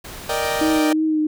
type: noise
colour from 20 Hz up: pink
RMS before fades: -35 dBFS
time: 0.04-0.8 s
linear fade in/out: 10 ms
type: chord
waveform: sawtooth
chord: Eb major seventh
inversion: second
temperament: equal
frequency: 466.2 / 587.3 / 622.3 / 784 Hz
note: Bb4 / D5 / Eb5 / G5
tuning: 0 / 0 / 0 / 0 cents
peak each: -22 dBFS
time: 0.29-0.93 s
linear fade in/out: 5 ms
type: tone with vibrato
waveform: sine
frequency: 311.1 Hz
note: D#4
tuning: in tune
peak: -16 dBFS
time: 0.61-1.27 s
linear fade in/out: 5 ms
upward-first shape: triangle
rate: 2.9 Hz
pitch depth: 29 cents each way
effects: none